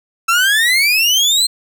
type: exponential sweep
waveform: 30% pulse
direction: up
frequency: 1318.5 to 4200 Hz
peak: -8 dBFS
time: 0.28-1.47 s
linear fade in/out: 10 ms
effects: none